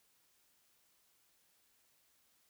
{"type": "silence", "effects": ["white hiss -73 dBFS RMS until 2.49 s"]}